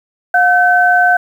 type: tone pair together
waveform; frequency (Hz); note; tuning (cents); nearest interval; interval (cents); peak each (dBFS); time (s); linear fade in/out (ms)
sine; 716 / 1530.4; F5 / G6; +43 / -42; octave + minor second; 1315; -10; 0.34-1.17; 5
effects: 7-bit